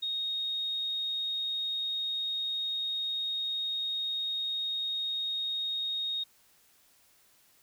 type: tone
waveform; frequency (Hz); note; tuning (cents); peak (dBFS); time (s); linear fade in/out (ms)
sine; 3729; A#7; 0; -30; 0.02-6.24; 10
effects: white hiss -64 dBFS RMS until 7.62 s